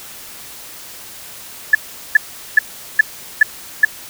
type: tone bursts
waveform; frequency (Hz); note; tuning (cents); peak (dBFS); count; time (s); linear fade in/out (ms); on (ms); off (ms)
sine; 1728; A6; -32; -3; 6; 1.73-3.85; 5; 20; 400
effects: white hiss -35 dBFS RMS until 4.09 s